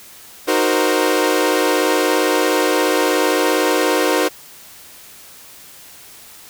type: chord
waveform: sawtooth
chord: C half-diminished seventh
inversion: first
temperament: equal with one note detuned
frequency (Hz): 309.3 / 370 / 466.2 / 523.3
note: Eb4 / Gb4 / Bb4 / C5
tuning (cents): -10 / 0 / 0 / 0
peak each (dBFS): -16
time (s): 0.47-4.29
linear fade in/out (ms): 20
effects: white hiss -41 dBFS RMS until 6.49 s